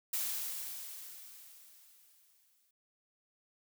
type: noise with exponential decay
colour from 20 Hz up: blue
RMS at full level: -34 dBFS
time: 0.13-2.71 s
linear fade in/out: 5 ms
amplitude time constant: 560 ms
effects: none